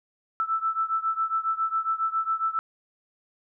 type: beating tone pair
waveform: sine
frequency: 1318.5 / 1325.8 Hz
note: E6 / E6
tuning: 0 / +10 cents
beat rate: 7.3 Hz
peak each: -26 / -28 dBFS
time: 0.4-2.59 s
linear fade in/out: 0 ms
effects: none